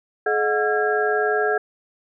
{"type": "tone cluster", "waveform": "sine", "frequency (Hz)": [425.4, 623, 726, 1356, 1632], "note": ["G#4", "D#5", "F#5", "E6", "G#6"], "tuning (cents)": [42, 2, -33, 49, -31], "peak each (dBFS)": [-21, -29, -24, -29, -24], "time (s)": [0.26, 1.58], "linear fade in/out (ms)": 5, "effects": []}